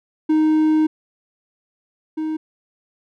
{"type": "tone pair in turn", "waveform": "triangle", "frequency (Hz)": [311.1, 313.1], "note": ["D#4", "D#4"], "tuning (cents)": [0, 11], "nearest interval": "unison", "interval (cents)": 11, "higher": "second", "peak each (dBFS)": [-11, -19], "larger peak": "first", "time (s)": [[0.29, 0.87], [2.17, 2.37]], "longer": "first", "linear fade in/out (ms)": 10, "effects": []}